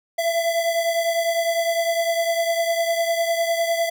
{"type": "beating tone pair", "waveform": "square", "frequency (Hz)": [669, 678.9], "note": ["E5", "F5"], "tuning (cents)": [25, -49], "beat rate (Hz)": 9.9, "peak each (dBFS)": [-21, -27], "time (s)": [0.18, 3.9], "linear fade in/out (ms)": 10, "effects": []}